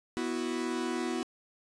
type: chord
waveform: 45% pulse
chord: B suspended fourth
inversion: none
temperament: equal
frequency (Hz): 246.9 / 329.6 / 370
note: B3 / E4 / F#4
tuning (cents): 0 / 0 / 0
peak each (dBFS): -35 / -35 / -36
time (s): 0.17-1.23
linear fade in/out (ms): 0
effects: resampled to 22050 Hz